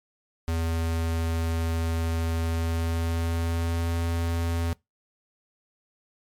square tone with pitch glide, 82.41 to 84.04 Hz, E2 to E2, 0 to +34 cents, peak -25 dBFS, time 0.48-4.73 s, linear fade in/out 0 ms, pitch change +34 cents, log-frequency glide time 2.43-3.96 s, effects noise-tail reverb RT60 0.2 s tail -24 dB re dry + MP3 96 kbps

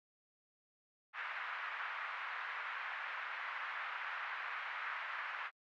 pink band-pass noise, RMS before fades -43 dBFS, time 1.13-5.51 s, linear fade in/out 50 ms, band 1100 to 2200 Hz, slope 24 dB/octave, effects AAC 64 kbps

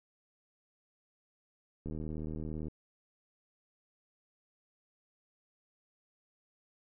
click train, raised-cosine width 3 ms, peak -28 dBFS, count 65, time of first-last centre 1.86-2.683 s, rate 77.8 Hz, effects none

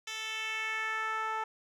10% pulse tone with band-pass filter sweep, 439.8 Hz, A4, 1 cent flat, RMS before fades -35 dBFS, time 0.07-1.44 s, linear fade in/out 5 ms, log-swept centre 4200 to 980 Hz, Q 1.9, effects none

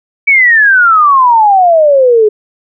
sine exponential sweep, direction down, 2295 to 415.3 Hz, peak -3 dBFS, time 0.27-2.29 s, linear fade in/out 10 ms, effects none

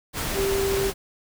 sine tone in noise, 392 Hz, G4, in tune, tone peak -22 dBFS, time 0.34-0.92 s, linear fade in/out 50 ms, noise pink, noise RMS -28 dBFS, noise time 0.13-0.94 s, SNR +3 dB, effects none

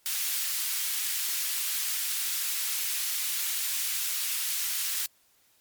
white high-pass noise, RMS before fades -30 dBFS, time 0.06-5.06 s, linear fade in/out 0 ms, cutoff 1900 Hz, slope 12 dB/octave, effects white hiss -65 dBFS RMS until 5.6 s + MP3 96 kbps

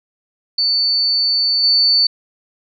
sine tone with level steps, 4500 Hz, C#8, 25 cents sharp, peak -13 / -10 dBFS, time 0.58-2.07 s, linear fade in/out 5 ms, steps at 1.63 s, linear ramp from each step 10 ms, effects none

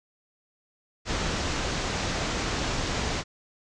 pink low-pass noise, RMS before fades -29 dBFS, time 1.05-3.24 s, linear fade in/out 50 ms, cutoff 7200 Hz, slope 48 dB/octave, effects none

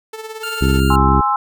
sawtooth tone with tremolo, 440 Hz, A4, in tune, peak -22 dBFS, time 0.13-0.8 s, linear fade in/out 5 ms, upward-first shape sine, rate 18 Hz, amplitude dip 60%
25% pulse tone, 1396.9 Hz, F6, in tune, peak -19 dBFS, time 0.43-0.96 s, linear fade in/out 5 ms
harmonic tone, 66.8 Hz, C2, 36 cents sharp, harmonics 1 / 2 / 3 / 4 / 5 / 6, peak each -15 / -18 / -20 / -21 / -22 / -23 dBFS, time 0.61-1.21 s, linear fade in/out 5 ms
sine chord, Ab augmented, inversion none, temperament equal with one note detuned, 828.2 / 1046.5 / 1318.5 Hz, Ab5 / C6 / E6, -5 / 0 / 0 cents, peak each -18 dBFS, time 0.9-1.36 s, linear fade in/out 2 ms
effects none

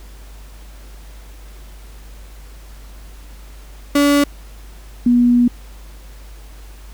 35% pulse / sine tone pair in turn, 286.5 / 242.5 Hz, D4 / B3, -43 / -31 cents, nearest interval minor third, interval 288 cents, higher first, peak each -9 dBFS, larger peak neither, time 3.95-4.24 / 5.06-5.48 s, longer second, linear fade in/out 5 ms, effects added 50 Hz sine -35 dBFS peak until 6.93 s + pink hiss -46 dBFS RMS until 6.93 s

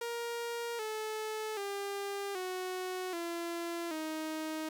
sawtooth tone with pitch steps, 470 / 433.5 / 399.8 / 368.8 / 340.1 / 313.7 Hz, A#4 / A4 / G4 / F#4 / F4 / D#4, +14 / -26 / +34 / -6 / -46 / +14 cents, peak -32 dBFS, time 0.01-4.69 s, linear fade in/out 5 ms, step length 780 ms, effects none

